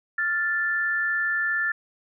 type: tone pair together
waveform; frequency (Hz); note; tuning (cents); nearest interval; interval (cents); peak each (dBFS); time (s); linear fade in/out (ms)
sine; 1396.1 / 1759; F6 / A6; -1 / -1; major third; 400; -28 / -23; 0.18-1.72; 5
effects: none